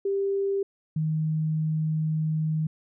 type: tone pair in turn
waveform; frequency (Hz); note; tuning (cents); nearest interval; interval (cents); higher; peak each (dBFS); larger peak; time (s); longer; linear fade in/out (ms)
sine; 394.6 / 156.6; G4 / D#3; +11 / +11; octave + major third; 1600; first; -23; neither; 0.05-0.63 / 0.96-2.67; second; 5
effects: none